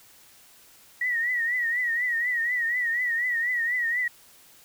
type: tone with vibrato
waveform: sine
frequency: 1914 Hz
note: A#6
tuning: 45 cents sharp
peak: -23 dBFS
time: 1.01-4.08 s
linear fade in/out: 5 ms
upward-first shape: triangle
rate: 4.1 Hz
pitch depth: 100 cents each way
effects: white hiss -54 dBFS RMS until 4.64 s